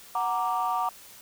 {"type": "chord", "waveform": "sine", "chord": "Gb augmented", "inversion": "none", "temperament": "equal", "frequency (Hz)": [740, 932.3, 1174.7], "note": ["Gb5", "Bb5", "D6"], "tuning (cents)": [0, 0, 0], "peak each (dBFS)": -28, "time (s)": [0.15, 0.89], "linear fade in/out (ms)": 2, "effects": ["tanh soft clip ceiling -18 dBFS", "white hiss -49 dBFS RMS until 1.21 s"]}